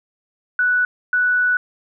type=tone bursts at uneven times; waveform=sine; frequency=1480 Hz; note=F#6; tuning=in tune; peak=-14 dBFS; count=2; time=0.59-0.85 / 1.13-1.57 s; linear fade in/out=2 ms; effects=none